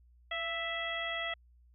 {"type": "harmonic tone with a mistuned harmonic", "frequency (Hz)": 659, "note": "E5", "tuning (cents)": -1, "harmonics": [1, 2, 3, 4, 5], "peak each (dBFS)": [-40, -42, -37, -44, -40], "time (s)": [0.31, 1.34], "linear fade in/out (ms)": 5, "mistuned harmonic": 1, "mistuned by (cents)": 39, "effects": ["added 60 Hz sine -59 dBFS peak until 1.74 s"]}